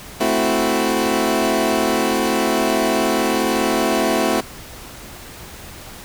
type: chord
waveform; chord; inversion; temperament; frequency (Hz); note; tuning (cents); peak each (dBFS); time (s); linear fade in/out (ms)
20% pulse; F# half-diminished seventh; first; equal; 220 / 261.6 / 329.6 / 370; A3 / C4 / E4 / F#4; 0 / 0 / 0 / 0; -17; 0.2-4.41; 10
effects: pink hiss -37 dBFS RMS until 6.04 s